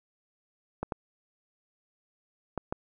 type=clicks; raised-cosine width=1 ms; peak=-17 dBFS; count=4; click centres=0.83 / 0.922 / 2.577 / 2.725 s; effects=none